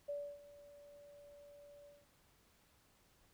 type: tone with ADSR envelope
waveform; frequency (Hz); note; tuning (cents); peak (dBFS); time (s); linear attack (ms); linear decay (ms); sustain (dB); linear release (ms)
sine; 577; D5; -31; -38; 0.08-2.06; 14; 290; -18; 190
effects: pink hiss -71 dBFS RMS until 3.33 s